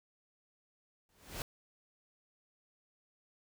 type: noise with exponential growth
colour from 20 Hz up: pink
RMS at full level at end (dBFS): -37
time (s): 1.09-1.42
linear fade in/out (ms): 1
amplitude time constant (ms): 71
effects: none